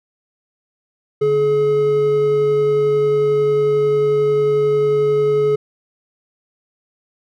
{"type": "tone pair together", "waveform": "triangle", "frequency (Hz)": [145.22, 424.5], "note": ["D3", "G#4"], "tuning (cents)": [-19, 38], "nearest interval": "octave + perfect fifth", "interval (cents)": 1857, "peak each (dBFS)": [-23, -11], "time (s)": [1.21, 5.56], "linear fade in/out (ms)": 10, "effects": []}